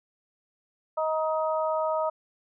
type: harmonic tone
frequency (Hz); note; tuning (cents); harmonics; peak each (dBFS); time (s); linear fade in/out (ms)
314.8; D#4; +20; 2 / 3 / 4; -26 / -30 / -32; 0.97-2.1; 10
effects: none